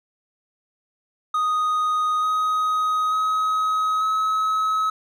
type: tone with pitch steps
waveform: triangle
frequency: 1244 / 1257 / 1270.1 / 1283.4 Hz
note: D#6 / D#6 / D#6 / E6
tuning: -1 / +17 / +35 / -47 cents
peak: -17 dBFS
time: 1.34-4.9 s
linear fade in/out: 5 ms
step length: 890 ms
effects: none